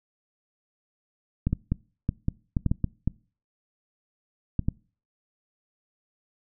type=clicks; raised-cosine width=5 ms; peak=-11 dBFS; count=12; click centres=1.47 / 1.53 / 1.72 / 2.091 / 2.284 / 2.568 / 2.663 / 2.715 / 2.843 / 3.076 / 4.593 / 4.685 s; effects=noise-tail reverb RT60 0.4 s tail -24 dB re dry